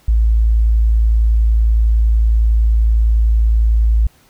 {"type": "tone", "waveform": "sine", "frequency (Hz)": 55.4, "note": "A1", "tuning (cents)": 13, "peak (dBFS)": -9, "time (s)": [0.08, 4.07], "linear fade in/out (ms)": 5, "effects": ["pink hiss -52 dBFS RMS until 4.29 s"]}